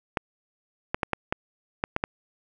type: clicks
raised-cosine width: 0.5 ms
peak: -9 dBFS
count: 8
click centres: 0.172 / 0.945 / 1.032 / 1.133 / 1.325 / 1.839 / 1.964 / 2.039 s
effects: none